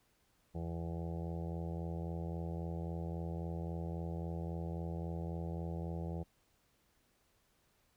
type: harmonic tone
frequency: 83.7 Hz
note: E2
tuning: 27 cents sharp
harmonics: 1 / 2 / 4 / 5 / 6 / 7 / 8 / 9 / 10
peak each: -41 / -41 / -49 / -51 / -51 / -54 / -57 / -54 / -59 dBFS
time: 0.54-6.24 s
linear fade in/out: 20 ms
effects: pink hiss -74 dBFS RMS until 7.96 s